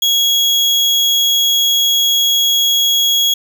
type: tone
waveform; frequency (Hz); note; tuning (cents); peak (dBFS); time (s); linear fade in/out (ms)
35% pulse; 3322; G#7; 0; -9; 0.02-3.34; 5
effects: none